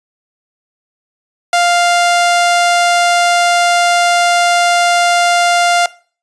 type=tone; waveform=sawtooth; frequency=698.5 Hz; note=F5; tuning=in tune; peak=-5 dBFS; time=1.53-5.86 s; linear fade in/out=2 ms; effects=noise-tail reverb RT60 0.4 s tail -20 dB re dry + resampled to 22050 Hz